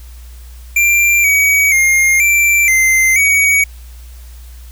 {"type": "tone with pitch steps", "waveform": "square", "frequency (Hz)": [2370, 2264, 2127, 2348, 2078, 2253], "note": ["D7", "C#7", "C7", "D7", "C7", "C#7"], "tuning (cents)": [15, 36, 28, -1, -12, 28], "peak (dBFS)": -9, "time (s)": [0.76, 3.64], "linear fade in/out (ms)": 5, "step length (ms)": 480, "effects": ["added 60 Hz sine -31 dBFS peak until 4.71 s", "white hiss -45 dBFS RMS until 4.71 s"]}